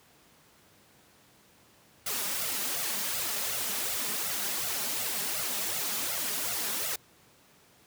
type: noise with flanger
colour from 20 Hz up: white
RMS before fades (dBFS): -32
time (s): 2.06-6.96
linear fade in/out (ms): 5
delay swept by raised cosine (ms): 1.4 to 5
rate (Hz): 2.7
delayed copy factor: +0.95
effects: pink hiss -60 dBFS RMS until 7.86 s + high-pass 100 Hz 12 dB/octave